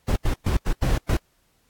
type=noise bursts at uneven times; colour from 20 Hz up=brown; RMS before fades=-20 dBFS; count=6; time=0.08-0.16 / 0.25-0.34 / 0.46-0.57 / 0.66-0.73 / 0.82-0.98 / 1.09-1.17 s; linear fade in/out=5 ms; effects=pink hiss -65 dBFS RMS until 1.69 s + AAC 64 kbps